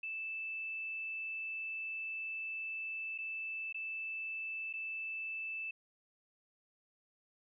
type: tone with dropouts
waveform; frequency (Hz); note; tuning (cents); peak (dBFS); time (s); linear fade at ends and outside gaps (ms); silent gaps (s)
sine; 2637; E7; 0; -38; 0.03-5.71; 5; 3.179-3.185 / 3.727-3.744 / 4.729-4.736
effects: none